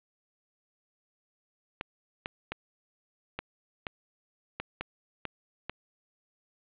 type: clicks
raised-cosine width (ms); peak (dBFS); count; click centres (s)
0.3; -17; 9; 1.811 / 2.259 / 2.52 / 3.39 / 3.868 / 4.6 / 4.81 / 5.253 / 5.696
effects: resampled to 8000 Hz + 8-bit